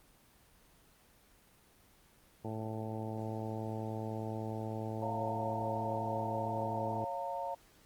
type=harmonic tone; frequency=110 Hz; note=A2; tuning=in tune; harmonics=1 / 2 / 3 / 4 / 5 / 6 / 7 / 8; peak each=-40 / -43 / -45 / -46 / -47 / -48 / -48 / -49 dBFS; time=2.44-7.05 s; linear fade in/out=10 ms
type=chord; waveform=sine; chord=Bb minor; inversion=first; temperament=equal with one note detuned; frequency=554.4 / 698.5 / 912.6 Hz; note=Db5 / F5 / Bb5; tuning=0 / 0 / -37 cents; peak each=-41 / -40 / -39 dBFS; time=5.02-7.55 s; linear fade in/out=10 ms
effects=pink hiss -64 dBFS RMS until 7.85 s + Opus 24 kbps